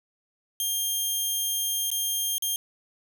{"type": "tone with dropouts", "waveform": "10% pulse", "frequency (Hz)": 3200, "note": "G7", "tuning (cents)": 35, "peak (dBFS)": -17, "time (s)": [0.6, 2.56], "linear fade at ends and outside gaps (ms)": 1, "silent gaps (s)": [[1.903, 1.915], [2.382, 2.423]], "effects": []}